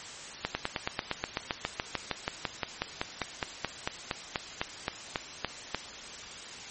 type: slowing click train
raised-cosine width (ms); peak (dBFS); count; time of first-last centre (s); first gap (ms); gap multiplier
0.3; -12; 30; 0.45-5.747; 100; 1.04
effects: white hiss -43 dBFS RMS until 6.7 s + MP3 32 kbps